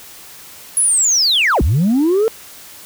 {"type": "linear two-way sweep", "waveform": "sine", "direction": "down then up", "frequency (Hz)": [10720, 51.91, 459.3], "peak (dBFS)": -9, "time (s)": [0.77, 2.28], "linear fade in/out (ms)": 0, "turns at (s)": 1.62, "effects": ["tanh soft clip ceiling -9 dBFS", "white hiss -38 dBFS RMS until 2.85 s"]}